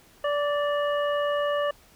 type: harmonic tone with a mistuned harmonic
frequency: 581 Hz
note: D5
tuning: 19 cents flat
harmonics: 1 / 2 / 3 / 5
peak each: -24 / -30 / -34 / -38 dBFS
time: 0.24-1.71 s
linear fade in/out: 5 ms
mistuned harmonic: 3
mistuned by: +22 cents
effects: pink hiss -56 dBFS RMS until 1.95 s